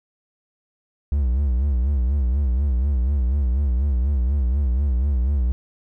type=tone with vibrato; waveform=triangle; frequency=66.1 Hz; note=C2; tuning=18 cents sharp; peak=-15 dBFS; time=1.12-5.52 s; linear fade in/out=0 ms; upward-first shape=sine; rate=4.1 Hz; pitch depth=170 cents each way; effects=none